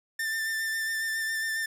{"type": "tone with vibrato", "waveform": "45% pulse", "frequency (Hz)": 1785, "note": "A6", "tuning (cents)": 24, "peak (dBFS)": -28, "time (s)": [0.19, 1.66], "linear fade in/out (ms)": 5, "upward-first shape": "sine", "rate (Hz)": 7.3, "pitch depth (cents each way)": 19, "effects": []}